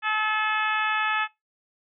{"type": "harmonic tone", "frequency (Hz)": 431.2, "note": "A4", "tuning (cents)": -35, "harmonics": [2, 3, 4, 5, 6, 7, 8], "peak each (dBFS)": [-30, -27, -26, -35, -30, -38, -39], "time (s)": [0.02, 1.28], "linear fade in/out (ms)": 50, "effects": ["noise-tail reverb RT60 0.2 s tail -21 dB re dry"]}